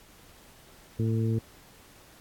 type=harmonic tone; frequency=112.6 Hz; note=A2; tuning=40 cents sharp; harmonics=1 / 2 / 3 / 4; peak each=-25 / -31 / -35 / -37 dBFS; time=0.99-1.39 s; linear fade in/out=5 ms; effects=pink hiss -55 dBFS RMS until 2.2 s + AAC 64 kbps